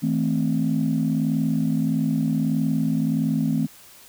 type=chord; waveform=sine; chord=A minor; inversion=second; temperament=equal with one note detuned; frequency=160.68 / 220 / 261.6 Hz; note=E3 / A3 / C4; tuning=-44 / 0 / 0 cents; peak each=-23 dBFS; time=0.02-3.67 s; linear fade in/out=20 ms; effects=tanh soft clip ceiling -12 dBFS + white hiss -48 dBFS RMS until 4.08 s